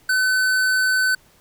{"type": "tone with tanh clipping", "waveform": "sine", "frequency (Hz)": 1515, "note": "F#6", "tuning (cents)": 40, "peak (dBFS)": -18, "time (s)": [0.09, 1.15], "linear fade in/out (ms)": 5, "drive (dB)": 18, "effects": ["pink hiss -55 dBFS RMS until 1.4 s"]}